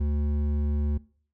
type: tone with hard clipping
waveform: sine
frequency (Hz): 73.5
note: D2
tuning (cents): +2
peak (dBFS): -25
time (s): 0-0.98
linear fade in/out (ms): 10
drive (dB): 9
effects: noise-tail reverb RT60 0.5 s tail -22 dB re dry